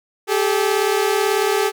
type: tone pair together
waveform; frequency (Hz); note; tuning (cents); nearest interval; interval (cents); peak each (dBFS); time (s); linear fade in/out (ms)
sawtooth; 392 / 430.2; G4 / A4; 0 / -39; major second; 161; -15; 0.27-1.72; 50
effects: none